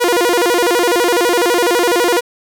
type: tone with vibrato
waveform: sawtooth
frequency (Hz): 411.7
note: G#4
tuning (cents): -15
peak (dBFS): -7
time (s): 0-2.21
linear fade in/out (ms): 20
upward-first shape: square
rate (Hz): 12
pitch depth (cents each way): 280
effects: 7-bit